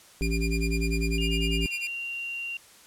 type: harmonic tone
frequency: 55.6 Hz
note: A1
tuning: 19 cents sharp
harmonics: 1 / 3 / 5 / 7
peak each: -26 / -31 / -33 / -34 dBFS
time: 0.21-1.66 s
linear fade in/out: 0 ms
type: tone with tremolo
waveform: sawtooth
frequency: 2409 Hz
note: D7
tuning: 43 cents sharp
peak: -26 dBFS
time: 0.22-1.87 s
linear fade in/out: 0 ms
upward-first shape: sine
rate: 10 Hz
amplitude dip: 100%
type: tone with pitch glide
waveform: sine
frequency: 2821 to 2765 Hz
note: F7 to F7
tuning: +17 to -18 cents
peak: -31 dBFS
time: 1.18-2.57 s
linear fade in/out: 2 ms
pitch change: -35 cents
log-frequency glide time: 1.6-1.71 s
effects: white hiss -53 dBFS RMS until 2.86 s + low-pass 11000 Hz 12 dB/octave